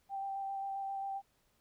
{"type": "tone with vibrato", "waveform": "sine", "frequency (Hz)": 784, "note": "G5", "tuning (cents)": 0, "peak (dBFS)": -36, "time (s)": [0.09, 1.22], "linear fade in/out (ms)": 50, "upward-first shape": "square", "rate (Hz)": 7.5, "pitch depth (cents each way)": 10, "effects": ["pink hiss -74 dBFS RMS until 1.6 s"]}